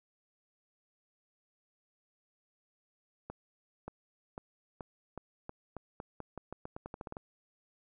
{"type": "accelerating click train", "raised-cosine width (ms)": 1, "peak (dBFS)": -27, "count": 19, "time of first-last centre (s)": [3.3, 7.169], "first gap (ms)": 580, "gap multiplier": 0.86, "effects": []}